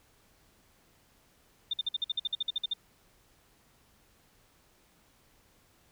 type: tone bursts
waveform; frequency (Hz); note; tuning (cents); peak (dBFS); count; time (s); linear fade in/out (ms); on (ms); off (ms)
sine; 3612; A7; +45; -27; 14; 1.71-2.736; 5; 25; 52
effects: pink hiss -65 dBFS RMS until 5.91 s